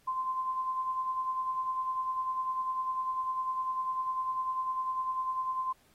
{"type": "tone with tremolo", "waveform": "sine", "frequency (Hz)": 1038, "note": "C6", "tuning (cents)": -14, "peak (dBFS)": -28, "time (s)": [0.07, 5.73], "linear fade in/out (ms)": 10, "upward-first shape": "sine", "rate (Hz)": 10, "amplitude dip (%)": 45, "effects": ["pink hiss -66 dBFS RMS until 5.94 s", "AAC 48 kbps"]}